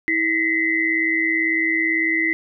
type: tone cluster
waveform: sine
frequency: 324.2 / 1927 / 2045 Hz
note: E4 / B6 / C7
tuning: -29 / -43 / -40 cents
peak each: -24 / -24 / -19 dBFS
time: 0.08-2.33 s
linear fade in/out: 0 ms
effects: none